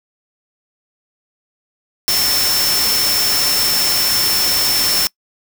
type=tone in noise; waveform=sine; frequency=5360 Hz; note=E8; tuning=28 cents sharp; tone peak=-15 dBFS; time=2.08-5.07 s; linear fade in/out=0 ms; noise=white; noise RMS=-18 dBFS; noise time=2.08-5.07 s; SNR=0 dB; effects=noise-tail reverb RT60 0.1 s tail -25 dB re dry